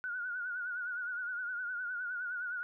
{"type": "tone with vibrato", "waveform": "sine", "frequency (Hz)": 1459, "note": "F#6", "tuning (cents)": -25, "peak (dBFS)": -35, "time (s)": [0.04, 2.63], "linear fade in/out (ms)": 0, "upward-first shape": "sine", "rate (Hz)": 9.7, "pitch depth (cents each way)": 67, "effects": []}